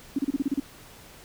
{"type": "tone bursts", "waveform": "sine", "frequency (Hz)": 277.2, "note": "C#4", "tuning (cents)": 0, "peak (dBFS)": -21, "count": 8, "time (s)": [0.16, 0.6], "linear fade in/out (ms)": 5, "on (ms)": 27, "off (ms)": 32, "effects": ["pink hiss -49 dBFS RMS until 1.24 s"]}